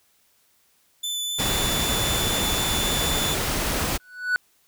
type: tone with vibrato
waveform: sawtooth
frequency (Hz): 3504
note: A7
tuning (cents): -8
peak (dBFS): -23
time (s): 1.03-3.35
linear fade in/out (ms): 10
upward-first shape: sine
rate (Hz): 3.9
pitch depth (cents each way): 9
type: noise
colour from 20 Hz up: pink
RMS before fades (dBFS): -25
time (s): 1.38-3.98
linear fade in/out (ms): 20
type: tone with exponential growth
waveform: triangle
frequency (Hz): 1482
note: F#6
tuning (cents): +2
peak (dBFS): -14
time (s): 4-4.36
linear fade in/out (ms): 0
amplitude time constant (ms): 78
effects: white hiss -63 dBFS RMS until 4.67 s